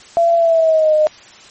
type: tone with pitch glide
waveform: sine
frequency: 677 to 613.7 Hz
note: E5 to D#5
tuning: +46 to -24 cents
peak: -9 dBFS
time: 0.17-1.07 s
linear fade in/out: 0 ms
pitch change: -170 cents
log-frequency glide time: 0.36-0.95 s
effects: white hiss -41 dBFS RMS until 1.5 s + MP3 32 kbps